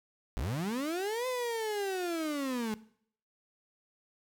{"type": "linear two-way sweep", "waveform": "35% pulse", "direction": "up then down", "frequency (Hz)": [43.8, 515, 210], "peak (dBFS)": -30, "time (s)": [0.37, 2.74], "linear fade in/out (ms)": 0, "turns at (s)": 1.27, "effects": ["noise-tail reverb RT60 0.6 s tail -19 dB re dry"]}